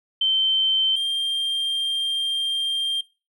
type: tone pair in turn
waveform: sine / triangle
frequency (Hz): 3103 / 3187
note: G7 / G7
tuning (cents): -18 / +28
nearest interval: unison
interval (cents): 46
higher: second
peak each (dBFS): -17 / -20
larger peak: first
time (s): 0.21-0.96 / 0.96-3.01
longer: second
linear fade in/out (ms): 5
effects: noise-tail reverb RT60 0.3 s tail -19 dB re dry